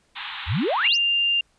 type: band-pass noise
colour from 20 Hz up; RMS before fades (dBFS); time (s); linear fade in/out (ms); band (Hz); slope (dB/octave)
white; -34; 0.15-0.89; 20; 800 to 3900; 96
type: exponential sweep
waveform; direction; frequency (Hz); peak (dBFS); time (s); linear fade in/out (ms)
sine; up; 65.3 to 6630; -20; 0.46-0.98; 50
type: tone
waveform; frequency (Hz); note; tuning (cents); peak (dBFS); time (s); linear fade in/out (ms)
sine; 2795; F7; +1; -18; 0.84-1.41; 5
effects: pink hiss -64 dBFS RMS until 1.58 s + resampled to 22050 Hz